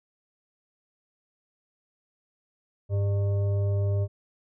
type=tone with frequency modulation; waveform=sine; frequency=100.3 Hz; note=G2; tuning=40 cents sharp; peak=-22 dBFS; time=2.89-4.08 s; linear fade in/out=50 ms; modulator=501 Hz; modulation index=0.38; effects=none